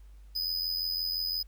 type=tone with amplitude modulation; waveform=square; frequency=5000 Hz; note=D#8; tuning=8 cents sharp; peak=-27 dBFS; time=0.35-1.43 s; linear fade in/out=10 ms; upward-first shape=sine; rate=85.8 Hz; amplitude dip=65%; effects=added 50 Hz sine -48 dBFS peak until 1.47 s + pink hiss -69 dBFS RMS until 1.47 s